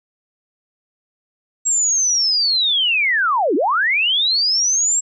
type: linear two-way sweep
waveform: sine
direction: down then up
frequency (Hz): 7640 to 261.6 to 7640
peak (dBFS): -14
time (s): 1.65-5.01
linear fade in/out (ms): 20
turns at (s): 3.55
effects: none